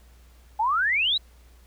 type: exponential sweep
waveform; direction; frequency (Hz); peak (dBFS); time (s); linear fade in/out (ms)
sine; up; 825 to 4053; -20; 0.59-1.18; 10
effects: added 60 Hz sine -50 dBFS peak until 1.66 s + pink hiss -60 dBFS RMS until 1.66 s